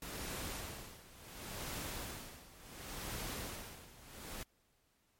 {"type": "noise with tremolo", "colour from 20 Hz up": "pink", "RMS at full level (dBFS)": -42, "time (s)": [0.02, 4.43], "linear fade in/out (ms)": 2, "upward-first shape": "sine", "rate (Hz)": 0.7, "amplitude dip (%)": 85, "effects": ["pink hiss -75 dBFS RMS until 5.19 s", "MP3 64 kbps"]}